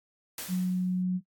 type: noise with exponential decay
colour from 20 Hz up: white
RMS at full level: -35 dBFS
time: 0.38-1.03 s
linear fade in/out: 2 ms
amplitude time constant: 140 ms
type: tone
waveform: sine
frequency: 182.9 Hz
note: F#3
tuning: 20 cents flat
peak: -25 dBFS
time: 0.48-1.21 s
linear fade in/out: 50 ms
effects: noise-tail reverb RT60 0.1 s tail -19 dB re dry + AAC 64 kbps